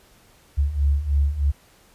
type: beating tone pair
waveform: sine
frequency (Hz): 69 / 72.2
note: C#2 / D2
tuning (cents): -7 / -29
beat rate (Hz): 3.2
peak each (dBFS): -23 / -19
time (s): 0.57-1.52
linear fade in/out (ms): 20
effects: pink hiss -55 dBFS RMS until 1.94 s + resampled to 32000 Hz